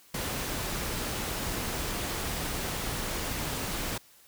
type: noise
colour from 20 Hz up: pink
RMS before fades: -33 dBFS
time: 0.14-3.98 s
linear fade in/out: 5 ms
effects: white hiss -58 dBFS RMS until 4.27 s